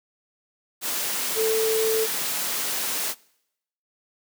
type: tone in noise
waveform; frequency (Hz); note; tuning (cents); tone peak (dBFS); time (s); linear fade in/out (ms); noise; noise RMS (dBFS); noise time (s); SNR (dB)
sine; 442.4; A4; +9; -20; 1.35-2.08; 50; white; -27; 0.81-3.15; +4
effects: noise-tail reverb RT60 0.8 s tail -24 dB re dry + high-pass 200 Hz 12 dB/octave